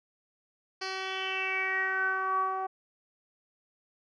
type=tone with low-pass filter sweep; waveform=10% pulse; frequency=380 Hz; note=F#4; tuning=46 cents sharp; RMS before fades=-31 dBFS; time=0.81-2.67 s; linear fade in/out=10 ms; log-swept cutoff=4500 to 890 Hz; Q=7; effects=none